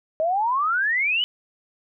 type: exponential sweep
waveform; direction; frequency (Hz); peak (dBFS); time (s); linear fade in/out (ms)
sine; up; 616 to 3046; -19; 0.2-1.24; 0
effects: none